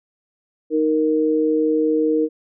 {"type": "tone pair together", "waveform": "sine", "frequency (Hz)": [311.2, 466.2], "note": ["D#4", "A#4"], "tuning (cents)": [0, 0], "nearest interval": "perfect fifth", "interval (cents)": 700, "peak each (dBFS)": -18, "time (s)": [0.7, 2.29], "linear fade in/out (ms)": 50, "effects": []}